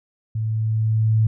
sine tone with level ramp, 110.1 Hz, A2, 2 cents sharp, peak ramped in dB -21 to -13 dBFS, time 0.35-1.27 s, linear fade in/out 5 ms, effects none

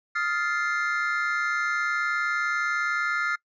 triangle chord, F dominant seventh, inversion third, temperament just, 1257.2 / 1396.9 / 1746.1 / 2095 Hz, Eb6 / F6 / A6 / C7, +18 / 0 / -14 / +2 cents, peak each -30 / -25 / -30 / -29 dBFS, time 0.15-3.36 s, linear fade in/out 10 ms, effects noise-tail reverb RT60 0.1 s tail -24 dB re dry + resampled to 16000 Hz

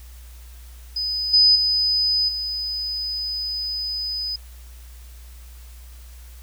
sine tone with level steps, 5000 Hz, D#8, 8 cents sharp, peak -22 / -11 / -17 / -24 dBFS, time 0.96-4.36 s, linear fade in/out 5 ms, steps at 1.33 / 1.55 / 2.28 s, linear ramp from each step 10 ms, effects added 60 Hz sine -39 dBFS peak until 6.42 s + white hiss -51 dBFS RMS until 6.42 s

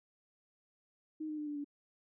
sine tone with pitch steps, 311.1 / 305.2 / 299.5 / 293.8 / 288.3 Hz, D#4 / D#4 / D4 / D4 / D4, 0 / -33 / +34 / +1 / -32 cents, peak -37 dBFS, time 1.2-1.645 s, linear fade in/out 10 ms, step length 89 ms, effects none

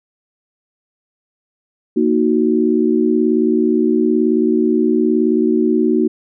sine chord, D# minor, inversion second, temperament equal, 233.1 / 311.1 / 370 Hz, A#3 / D#4 / F#4, 0 / 0 / 0 cents, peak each -16 dBFS, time 1.96-6.08 s, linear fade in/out 10 ms, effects none

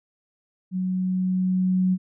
sine tone with level ramp, 185 Hz, F#3, in tune, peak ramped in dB -23 to -17 dBFS, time 0.71-1.98 s, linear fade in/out 50 ms, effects none

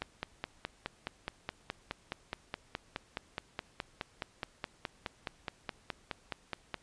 click train, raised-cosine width 0.3 ms, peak -19 dBFS, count 33, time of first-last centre 0.02-6.743 s, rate 4.76 Hz, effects pink hiss -64 dBFS RMS until 6.82 s + resampled to 22050 Hz

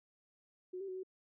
sine tone with pitch steps, 366.4 / 390.2 / 371.8 / 375.3 Hz, F#4 / G4 / F#4 / F#4, -17 / -8 / +8 / +25 cents, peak -40 dBFS, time 0.73-1.034 s, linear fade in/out 10 ms, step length 76 ms, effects none

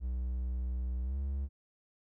triangle tone with pitch glide, 62.2 to 68.62 Hz, B1 to C#2, +13 to -17 cents, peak -30 dBFS, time 0-1.49 s, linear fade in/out 50 ms, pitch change +170 cents, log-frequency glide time 1.03-1.17 s, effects none

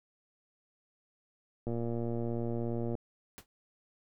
click train, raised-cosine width 2 ms, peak -23 dBFS, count 151, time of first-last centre 1.67-2.952 s, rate 117 Hz
pink noise with exponential decay, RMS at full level -42 dBFS, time 3.38-3.46 s, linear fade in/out 0 ms, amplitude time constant 17 ms
effects none

